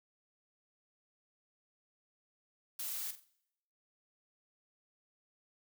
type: noise with echo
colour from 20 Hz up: blue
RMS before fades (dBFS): -40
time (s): 2.79-3.11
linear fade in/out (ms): 5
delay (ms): 45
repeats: 3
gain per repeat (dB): -10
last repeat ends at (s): 3.245
effects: noise-tail reverb RT60 0.8 s tail -22 dB re dry